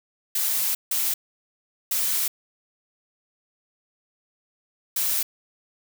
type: noise bursts at uneven times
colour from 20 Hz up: blue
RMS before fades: -24 dBFS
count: 4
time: 0.35-0.75 / 0.91-1.14 / 1.91-2.28 / 4.96-5.23 s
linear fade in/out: 5 ms
effects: none